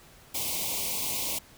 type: band-stop noise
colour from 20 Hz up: white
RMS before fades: -31 dBFS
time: 0.34-1.39 s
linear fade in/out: 10 ms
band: 1100 to 2100 Hz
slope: 96 dB/octave
effects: pink hiss -54 dBFS RMS until 1.57 s